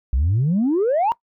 sine exponential sweep, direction up, 58.27 to 964 Hz, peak -14 dBFS, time 0.13-1.12 s, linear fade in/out 0 ms, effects noise-tail reverb RT60 0.1 s tail -21 dB re dry + tanh soft clip ceiling -13 dBFS

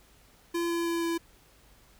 square tone with pitch steps, 340.9 / 338.9 / 337 / 335 Hz, F4 / E4 / E4 / E4, -42 / +48 / +38 / +28 cents, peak -28 dBFS, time 0.54-1.18 s, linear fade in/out 10 ms, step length 160 ms, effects added 50 Hz sine -63 dBFS peak until 1.99 s + pink hiss -60 dBFS RMS until 1.99 s

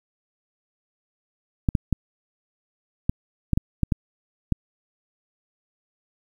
clicks, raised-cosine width 5 ms, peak -7 dBFS, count 9, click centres 1.688 / 1.752 / 1.927 / 3.095 / 3.533 / 3.575 / 3.833 / 3.922 / 4.523 s, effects 8-bit

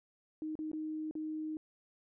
sine tone with dropouts, 311.1 Hz, D#4, in tune, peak -36 dBFS, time 0.42-1.57 s, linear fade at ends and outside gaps 1 ms, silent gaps 0.554-0.59 / 0.716-0.732 / 1.111-1.153 s, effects none

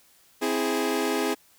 sawtooth chord, C augmented, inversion none, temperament equal with one note detuned, 261.6 / 327 / 415.3 Hz, C4 / E4 / G#4, 0 / -14 / 0 cents, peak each -25 / -25 / -23 dBFS, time 0.41-1.35 s, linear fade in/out 20 ms, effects white hiss -59 dBFS RMS until 1.58 s

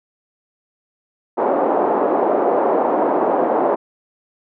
white band-pass noise, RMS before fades -17 dBFS, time 1.37-3.76 s, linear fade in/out 20 ms, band 290 to 820 Hz, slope 24 dB/octave, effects none

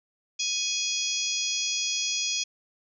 harmonic tone with a mistuned harmonic, 830.6 Hz, G#5, in tune, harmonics 3 / 4 / 5 / 6 / 7 / 8, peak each -34 / -32 / -38 / -32 / -32 / -33 dBFS, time 0.39-2.44 s, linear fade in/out 10 ms, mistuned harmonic 5, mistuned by +50 cents, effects none

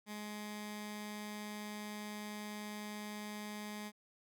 15% pulse tone with notch filter, 209.8 Hz, G#3, 18 cents sharp, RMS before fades -45 dBFS, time 0.06-3.92 s, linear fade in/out 50 ms, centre 510 Hz, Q 0.8, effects none

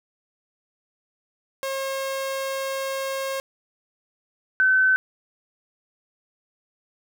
sawtooth / sine tone pair in turn, 539 / 1524.5 Hz, C#5 / G6, -49 / -49 cents, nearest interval octave + tritone, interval 1800 cents, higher second, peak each -22 / -15 dBFS, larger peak second, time 1.63-3.4 / 4.6-4.96 s, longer first, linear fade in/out 0 ms, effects none

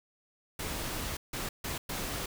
pink noise bursts at uneven times, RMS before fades -36 dBFS, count 4, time 0.59-1.17 / 1.33-1.49 / 1.64-1.78 / 1.89-2.26 s, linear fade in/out 5 ms, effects none

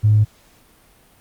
triangle tone with tanh clipping, 106.4 Hz, G#2, 42 cents sharp, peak -10 dBFS, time 0.03-0.25 s, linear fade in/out 20 ms, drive 4 dB, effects pink hiss -53 dBFS RMS until 1.2 s + Opus 48 kbps

